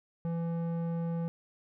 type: tone with low-pass filter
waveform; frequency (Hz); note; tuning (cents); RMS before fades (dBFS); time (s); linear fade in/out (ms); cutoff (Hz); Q
square; 167.7; E3; +30; -33; 0.25-1.28; 0; 740; 0.67
effects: none